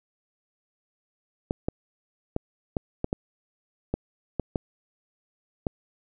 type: clicks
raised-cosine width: 2 ms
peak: -12 dBFS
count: 10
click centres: 1.509 / 1.685 / 2.364 / 2.768 / 3.044 / 3.129 / 3.94 / 4.397 / 4.558 / 5.668 s
effects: none